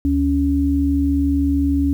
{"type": "tone pair together", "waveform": "sine", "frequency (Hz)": [74.08, 279.7], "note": ["D2", "C#4"], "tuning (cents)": [16, 16], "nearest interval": "octave + major seventh", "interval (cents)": 2300, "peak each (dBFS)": [-19, -16], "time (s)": [0.05, 1.93], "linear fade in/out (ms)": 0, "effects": ["8-bit"]}